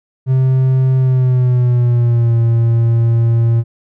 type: tone with pitch glide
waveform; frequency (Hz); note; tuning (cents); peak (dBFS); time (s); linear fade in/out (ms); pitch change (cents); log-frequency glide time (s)
triangle; 130.81 to 115.87; C3 to A#2; 0 to -10; -7; 0.26-3.64; 50; -210; 0.97-2.37
effects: none